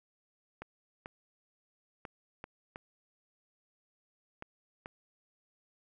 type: clicks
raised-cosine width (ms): 0.5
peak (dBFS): -27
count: 7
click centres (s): 0.62 / 1.059 / 2.052 / 2.441 / 2.759 / 4.424 / 4.859
effects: none